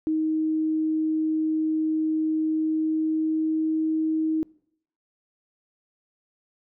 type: tone with pitch glide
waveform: sine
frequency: 314.2 to 316.2 Hz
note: D#4 to D#4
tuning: +17 to +28 cents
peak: -21 dBFS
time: 0.07-4.43 s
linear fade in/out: 0 ms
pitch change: +11 cents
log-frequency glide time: 2.4-3.83 s
effects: noise-tail reverb RT60 0.7 s tail -24 dB re dry